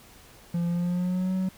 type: tone with pitch glide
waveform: triangle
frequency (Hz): 171.7 to 187.24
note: F3 to F#3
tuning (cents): -29 to +21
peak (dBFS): -22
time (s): 0.54-1.49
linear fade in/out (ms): 5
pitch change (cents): +150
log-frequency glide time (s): 0.68-1.34
effects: pink hiss -52 dBFS RMS until 1.57 s